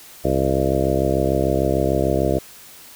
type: harmonic tone with a mistuned harmonic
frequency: 66.7 Hz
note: C2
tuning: 34 cents sharp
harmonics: 1 / 2 / 3 / 4 / 5 / 6 / 7 / 8 / 9 / 10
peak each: -25 / -25 / -28 / -27 / -24 / -25 / -26 / -28 / -24 / -28 dBFS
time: 0.24-2.39 s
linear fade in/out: 10 ms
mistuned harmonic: 10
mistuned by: +26 cents
effects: white hiss -43 dBFS RMS until 2.95 s